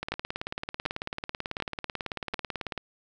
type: two click trains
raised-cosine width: 0.3 ms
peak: -13 / -16 dBFS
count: 4 / 51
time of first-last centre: 0.12-2.342 / 0.03-2.777 s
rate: 1.35 / 18.2 Hz
effects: none